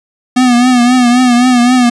square tone with vibrato, 246.9 Hz, B3, in tune, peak -6 dBFS, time 0.36-1.9 s, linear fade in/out 10 ms, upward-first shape triangle, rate 3.8 Hz, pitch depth 72 cents each way, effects resampled to 22050 Hz

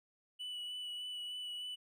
triangle tone with vibrato, 2960 Hz, F#7, in tune, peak -39 dBFS, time 0.39-1.76 s, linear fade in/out 20 ms, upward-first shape sine, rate 3.3 Hz, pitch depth 15 cents each way, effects none

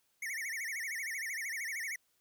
square tone with vibrato, 2005 Hz, B6, 26 cents sharp, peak -37 dBFS, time 0.22-1.96 s, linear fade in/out 5 ms, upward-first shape sine, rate 13 Hz, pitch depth 210 cents each way, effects white hiss -75 dBFS RMS until 2.2 s

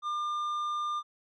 sine tone with tanh clipping, 1200 Hz, D6, 37 cents sharp, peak -31 dBFS, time 0.02-1.03 s, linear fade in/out 50 ms, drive 7 dB, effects none

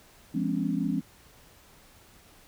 sine tone cluster, 171.6 / 205.7 / 257.1 / 282.1 Hz, F3 / G#3 / C4 / C#4, -30 / -16 / -30 / +30 cents, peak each -31 dBFS, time 0.34-1.01 s, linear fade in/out 10 ms, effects pink hiss -56 dBFS RMS until 2.47 s

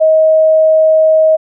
sine tone, 632 Hz, D#5, 27 cents sharp, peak -5 dBFS, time 0-1.37 s, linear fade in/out 20 ms, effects none

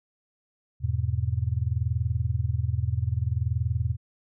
sine chord, E major, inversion none, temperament just, 82.41 / 103.01 / 123.61 Hz, E2 / G#2 / B2, 0 / -14 / +2 cents, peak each -28 dBFS, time 0.8-3.97 s, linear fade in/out 50 ms, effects none

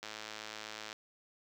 click train, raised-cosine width 0.2 ms, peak -25 dBFS, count 98, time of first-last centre 0.03-0.928 s, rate 108 Hz, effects high-pass 200 Hz 12 dB/octave + 9-bit

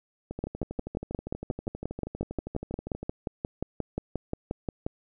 two click trains, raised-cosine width 2 ms, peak -16 / -22 dBFS, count 26 / 35, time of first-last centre 0.44-4.865 / 0.31-3.03 s, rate 5.65 / 12.5 Hz, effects none

